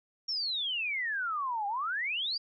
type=exponential two-way sweep; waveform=sine; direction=down then up; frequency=5600 to 788 to 4899 Hz; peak=-30 dBFS; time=0.28-2.38 s; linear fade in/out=10 ms; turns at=1.67 s; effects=none